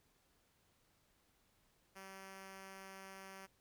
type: tone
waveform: 5% pulse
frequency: 192.5 Hz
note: G3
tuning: 31 cents flat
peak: -40 dBFS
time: 1.95-3.47 s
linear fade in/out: 20 ms
effects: pink hiss -75 dBFS RMS until 3.6 s